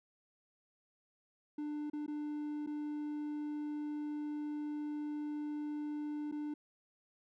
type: tone with dropouts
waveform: triangle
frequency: 297.6 Hz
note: D4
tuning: 23 cents sharp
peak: -35 dBFS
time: 1.58-6.54 s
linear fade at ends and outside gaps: 5 ms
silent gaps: 1.9-1.932 / 2.064-2.079 / 2.664-2.671 / 6.315-6.322 s
effects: none